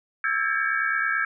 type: tone cluster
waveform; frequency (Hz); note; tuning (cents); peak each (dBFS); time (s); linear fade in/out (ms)
sine; 1321 / 1608 / 1677 / 1791 / 2258; E6 / G6 / G#6 / A6 / C#7; +3 / +44 / +16 / +30 / +31; -28 / -25 / -28 / -34 / -32; 0.24-1.25; 2
effects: none